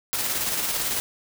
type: noise with tremolo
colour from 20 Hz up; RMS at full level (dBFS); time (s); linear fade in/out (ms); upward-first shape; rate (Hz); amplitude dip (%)
white; -25; 0.13-1; 0; square; 18; 30
effects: none